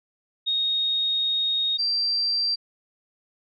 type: tone pair in turn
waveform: sine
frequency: 3729 / 4707 Hz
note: A#7 / D8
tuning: 0 / +3 cents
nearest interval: major third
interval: 403 cents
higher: second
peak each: -21 dBFS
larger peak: neither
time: 0.46-1.78 / 1.78-2.56 s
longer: first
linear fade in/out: 20 ms
effects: none